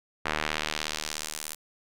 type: tone with band-pass filter sweep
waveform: sawtooth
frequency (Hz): 76.8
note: D#2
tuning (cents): -22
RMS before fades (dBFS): -33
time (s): 0.25-1.55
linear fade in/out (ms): 10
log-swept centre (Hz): 1700 to 11000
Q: 0.94
effects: none